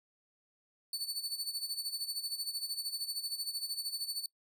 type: tone with tremolo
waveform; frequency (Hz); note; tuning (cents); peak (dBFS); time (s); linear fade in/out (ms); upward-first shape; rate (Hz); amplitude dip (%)
sawtooth; 4484; C#8; +19; -30; 0.93-4.26; 2; sine; 13; 75
effects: noise-tail reverb RT60 0.1 s tail -24 dB re dry

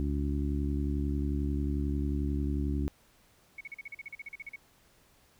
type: harmonic tone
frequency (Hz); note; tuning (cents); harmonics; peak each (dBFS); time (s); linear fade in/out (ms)
71.2; C#2; +47; 1 / 2 / 3 / 4 / 5; -30 / -37 / -38 / -35 / -42; 0-2.88; 0
type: tone bursts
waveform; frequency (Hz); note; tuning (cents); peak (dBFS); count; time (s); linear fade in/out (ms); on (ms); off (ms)
sine; 2217; C#7; 0; -38; 15; 3.58-4.56; 5; 28; 40
effects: pink hiss -64 dBFS RMS until 5.39 s

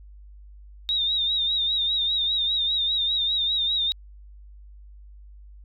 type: tone with vibrato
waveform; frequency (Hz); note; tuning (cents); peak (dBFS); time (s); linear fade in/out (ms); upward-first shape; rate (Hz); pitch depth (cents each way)
sine; 3729; A#7; 0; -21; 0.89-3.92; 0; sine; 5; 68
effects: added 50 Hz sine -43 dBFS peak until 5.64 s

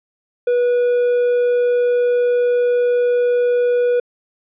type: tone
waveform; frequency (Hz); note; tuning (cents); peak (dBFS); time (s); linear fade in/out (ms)
triangle; 487.3; B4; -23; -11; 0.47-4; 5
effects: resampled to 8000 Hz

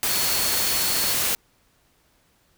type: tone in noise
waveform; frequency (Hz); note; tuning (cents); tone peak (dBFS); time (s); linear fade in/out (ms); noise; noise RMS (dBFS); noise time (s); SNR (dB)
sine; 4376; C#8; -23; -29; 0.09-1.13; 0; white; -23; 0.03-1.35; -9
effects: pink hiss -63 dBFS RMS until 2.57 s

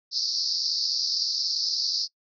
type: band-pass noise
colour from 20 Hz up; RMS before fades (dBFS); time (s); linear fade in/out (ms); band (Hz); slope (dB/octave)
white; -27; 0.11-2.08; 50; 4300 to 5400; 96
effects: noise-tail reverb RT60 0.1 s tail -23 dB re dry

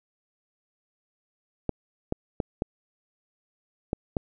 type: clicks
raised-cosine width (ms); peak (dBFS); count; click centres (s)
2; -12; 6; 1.693 / 2.124 / 2.402 / 2.621 / 3.931 / 4.168
effects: none

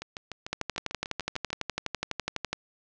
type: two click trains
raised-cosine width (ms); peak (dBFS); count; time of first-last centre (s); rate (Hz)
0.2; -12 / -19; 25 / 11; 0.53-2.53 / 0.02-1.504; 12 / 6.74
effects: low-pass 7000 Hz 12 dB/octave

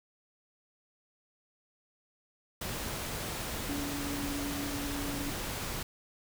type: tone in noise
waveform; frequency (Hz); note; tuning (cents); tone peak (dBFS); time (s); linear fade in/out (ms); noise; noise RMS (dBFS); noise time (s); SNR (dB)
sine; 284.6; C#4; +46; -36; 3.69-5.3; 5; pink; -37; 2.61-5.83; -2
effects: none

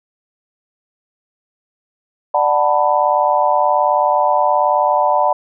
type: chord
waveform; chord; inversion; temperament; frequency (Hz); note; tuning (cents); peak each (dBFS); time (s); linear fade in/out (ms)
sine; B minor seventh; first; just; 592.7 / 740.8 / 889 / 987.8; D5 / F#5 / A5 / B5; +16 / +2 / +18 / 0; -17; 2.34-5.33; 5
effects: none

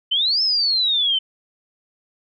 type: exponential two-way sweep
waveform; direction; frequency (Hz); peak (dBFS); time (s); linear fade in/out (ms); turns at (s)
sine; up then down; 2981 to 5320 to 3045; -16; 0.11-1.19; 10; 0.42
effects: none

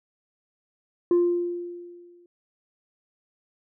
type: tone with exponential decay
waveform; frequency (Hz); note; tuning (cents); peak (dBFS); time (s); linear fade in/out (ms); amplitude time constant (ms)
sine; 349.2; F4; 0; -13; 1.11-2.26; 2; 250
effects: tanh soft clip ceiling -15 dBFS

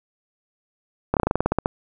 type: slowing click train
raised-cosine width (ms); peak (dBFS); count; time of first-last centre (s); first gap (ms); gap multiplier
1; -5; 12; 1.14-1.659; 28; 1.1
effects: none

